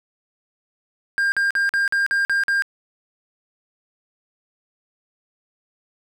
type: tone bursts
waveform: triangle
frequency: 1602 Hz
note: G6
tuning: 37 cents sharp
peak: -15 dBFS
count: 8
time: 1.18-2.622 s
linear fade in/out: 0 ms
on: 140 ms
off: 46 ms
effects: none